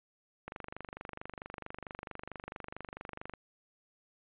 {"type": "click train", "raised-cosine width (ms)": 0.5, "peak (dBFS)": -26, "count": 71, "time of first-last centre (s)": [0.48, 3.337], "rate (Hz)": 24.5, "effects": ["resampled to 8000 Hz"]}